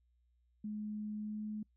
sine tone with pitch glide, 211.5 to 213 Hz, G#3 to G#3, +32 to +44 cents, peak -38 dBFS, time 0.64-1.63 s, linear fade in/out 5 ms, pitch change +12 cents, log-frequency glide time 1.18-1.41 s, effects noise-tail reverb RT60 0.1 s tail -26 dB re dry + added 60 Hz sine -70 dBFS peak until 1.76 s

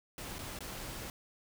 pink noise with dropouts, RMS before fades -43 dBFS, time 0.18-1.1 s, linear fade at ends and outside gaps 1 ms, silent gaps 0.384-0.39 / 0.589-0.606 s, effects none

